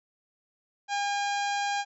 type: harmonic tone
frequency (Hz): 809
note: G#5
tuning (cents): -46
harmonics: 1 / 2 / 3 / 4 / 5 / 6 / 7 / 8 / 9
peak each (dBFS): -28 / -34 / -38 / -40 / -42 / -44 / -45 / -46 / -47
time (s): 0.88-1.85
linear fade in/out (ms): 50
effects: none